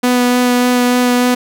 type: tone with vibrato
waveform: sawtooth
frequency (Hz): 246.9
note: B3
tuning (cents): 0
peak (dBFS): -6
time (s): 0.03-1.35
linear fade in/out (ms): 10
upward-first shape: sine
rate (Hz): 3.4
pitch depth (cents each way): 10
effects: none